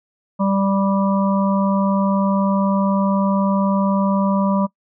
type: harmonic tone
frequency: 196 Hz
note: G3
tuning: in tune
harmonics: 1 / 3 / 5 / 6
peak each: -16 / -23 / -24 / -28 dBFS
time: 0.39-4.67 s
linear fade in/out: 20 ms
effects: noise-tail reverb RT60 0.1 s tail -23 dB re dry